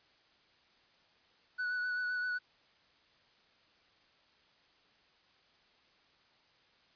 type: tone with vibrato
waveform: triangle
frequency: 1480 Hz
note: F#6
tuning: in tune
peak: -31 dBFS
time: 1.58-2.39 s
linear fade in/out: 20 ms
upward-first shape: sine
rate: 7.7 Hz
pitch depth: 19 cents each way
effects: white hiss -67 dBFS RMS until 6.95 s + resampled to 11025 Hz